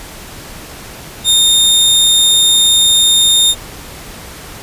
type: tone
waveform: sawtooth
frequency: 3657 Hz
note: A#7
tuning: 34 cents flat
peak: -4 dBFS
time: 1.24-3.55 s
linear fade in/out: 50 ms
effects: pink hiss -31 dBFS RMS until 4.62 s + resampled to 32000 Hz